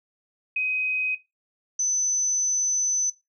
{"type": "tone pair in turn", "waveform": "sine", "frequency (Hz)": [2518, 6051], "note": ["D#7", "F#8"], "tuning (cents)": [20, 38], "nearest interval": "octave + minor third", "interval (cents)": 1518, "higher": "second", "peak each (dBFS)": -22, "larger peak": "neither", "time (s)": [[0.56, 1.15], [1.79, 3.1]], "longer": "second", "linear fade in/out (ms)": 5, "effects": ["noise-tail reverb RT60 0.2 s tail -17 dB re dry"]}